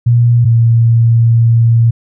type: tone pair in turn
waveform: sine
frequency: 119.2 / 115.81 Hz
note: A#2 / A#2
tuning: +39 / -11 cents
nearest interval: unison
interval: 50 cents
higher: first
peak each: -5 dBFS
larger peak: neither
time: 0.06-0.45 / 0.45-1.91 s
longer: second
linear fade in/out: 10 ms
effects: none